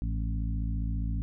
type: harmonic tone with a mistuned harmonic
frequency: 54.9 Hz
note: A1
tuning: 3 cents flat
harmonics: 1 / 2 / 3 / 4 / 5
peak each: -29 / -35 / -39 / -41 / -43 dBFS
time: 0.02-1.22 s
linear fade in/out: 0 ms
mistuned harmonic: 3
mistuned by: +50 cents
effects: none